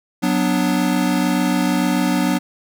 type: chord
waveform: square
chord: B minor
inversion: second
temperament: equal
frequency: 185 / 246.9 / 293.7 Hz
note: F#3 / B3 / D4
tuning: 0 / 0 / 0 cents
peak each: -21 dBFS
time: 0.22-2.39 s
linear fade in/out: 20 ms
effects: none